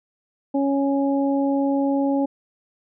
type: harmonic tone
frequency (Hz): 277.2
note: C#4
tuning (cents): 0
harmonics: 1 / 2 / 3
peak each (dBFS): -19 / -25 / -29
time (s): 0.54-2.26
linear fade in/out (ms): 10
effects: none